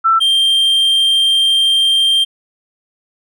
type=tone pair in turn; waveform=sine / triangle; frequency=1334 / 3173 Hz; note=E6 / G7; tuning=+20 / +20 cents; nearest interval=octave + minor third; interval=1500 cents; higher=second; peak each=-8 dBFS; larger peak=neither; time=0.04-0.2 / 0.2-2.25 s; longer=second; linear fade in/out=20 ms; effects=none